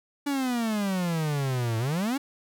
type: exponential two-way sweep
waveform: 45% pulse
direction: down then up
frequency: 290 to 110 to 290 Hz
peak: -25 dBFS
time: 0.26-2.18 s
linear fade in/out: 10 ms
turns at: 1.78 s
effects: none